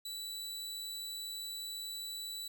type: tone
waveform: sawtooth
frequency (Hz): 3951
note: B7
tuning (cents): 0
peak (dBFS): -37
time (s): 0.05-2.48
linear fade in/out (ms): 5
effects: none